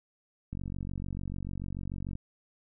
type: click train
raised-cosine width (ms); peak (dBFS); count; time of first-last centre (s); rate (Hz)
5; -25; 77; 0.53-2.154; 46.8
effects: none